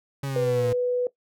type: exponential sweep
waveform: 40% pulse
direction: down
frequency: 140.1 to 114.3 Hz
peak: -26 dBFS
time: 0.23-0.73 s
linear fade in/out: 5 ms
type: tone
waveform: sine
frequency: 493.9 Hz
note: B4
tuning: in tune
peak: -21 dBFS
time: 0.36-1.07 s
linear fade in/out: 2 ms
effects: noise-tail reverb RT60 0.1 s tail -17 dB re dry